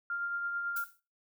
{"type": "tone with tremolo", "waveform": "sine", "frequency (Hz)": 1396.9, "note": "F6", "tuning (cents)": 0, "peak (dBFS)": -31, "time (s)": [0.1, 0.84], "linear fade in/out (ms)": 2, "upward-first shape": "triangle", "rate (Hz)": 9.1, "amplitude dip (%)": 40}
{"type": "noise with exponential decay", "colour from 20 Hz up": "violet", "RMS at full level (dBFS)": -37, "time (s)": [0.76, 1], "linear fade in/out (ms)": 5, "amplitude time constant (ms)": 52}
{"effects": ["noise-tail reverb RT60 0.3 s tail -17 dB re dry"]}